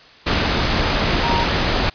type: tone in noise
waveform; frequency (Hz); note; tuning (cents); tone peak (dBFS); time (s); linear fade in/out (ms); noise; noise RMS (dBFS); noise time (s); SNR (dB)
sine; 937; A#5; +9; -20; 1.23-1.44; 10; pink; -18; 0.26-1.9; -5
effects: white hiss -45 dBFS RMS until 1.94 s + resampled to 11025 Hz